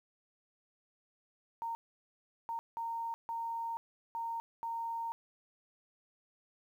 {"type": "tone bursts at uneven times", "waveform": "sine", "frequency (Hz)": 921, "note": "A#5", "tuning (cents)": -21, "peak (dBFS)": -35, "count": 6, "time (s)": [[1.62, 1.75], [2.49, 2.59], [2.77, 3.14], [3.29, 3.77], [4.15, 4.4], [4.63, 5.12]], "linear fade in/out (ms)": 0, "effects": ["11-bit"]}